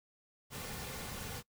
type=noise with comb filter; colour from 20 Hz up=pink; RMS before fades=-43 dBFS; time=0.5-1.43 s; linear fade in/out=50 ms; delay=3.1 ms; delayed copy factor=-0.5; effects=noise-tail reverb RT60 0.1 s tail -22 dB re dry